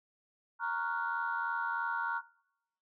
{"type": "chord", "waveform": "sine", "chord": "Gb major seventh", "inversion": "first", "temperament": "equal", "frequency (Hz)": [932.3, 1108.7, 1396.9, 1480], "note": ["Bb5", "Db6", "F6", "Gb6"], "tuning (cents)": [0, 0, 0, 0], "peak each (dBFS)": [-35, -40, -36, -38], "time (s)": [0.59, 2.22], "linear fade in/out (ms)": 50, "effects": ["noise-tail reverb RT60 0.9 s tail -23 dB re dry", "tanh soft clip ceiling -22 dBFS"]}